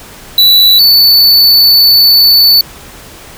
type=tone pair in turn; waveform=square; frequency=3951 / 4485 Hz; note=B7 / C#8; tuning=0 / +19 cents; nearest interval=major second; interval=219 cents; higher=second; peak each=-3 dBFS; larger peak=neither; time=0.38-0.79 / 0.79-2.61 s; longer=second; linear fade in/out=2 ms; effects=pink hiss -32 dBFS RMS until 3.37 s